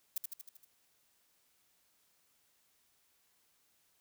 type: noise with echo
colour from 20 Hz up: violet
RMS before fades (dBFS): -34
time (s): 0.16-0.18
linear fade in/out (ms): 5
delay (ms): 78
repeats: 6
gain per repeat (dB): -4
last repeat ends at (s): 0.648
effects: white hiss -73 dBFS RMS until 4 s